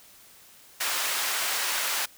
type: high-pass noise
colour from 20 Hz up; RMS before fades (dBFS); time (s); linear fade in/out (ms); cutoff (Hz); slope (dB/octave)
pink; -28; 0.8-2.06; 10; 1100; 12
effects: white hiss -53 dBFS RMS until 2.17 s